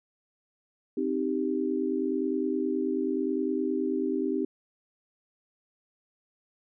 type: chord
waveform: sine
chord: C minor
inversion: none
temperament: equal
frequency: 261.6 / 311.1 / 392 Hz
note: C4 / Eb4 / G4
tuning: 0 / 0 / 0 cents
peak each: -30 dBFS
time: 0.97-4.45 s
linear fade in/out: 5 ms
effects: none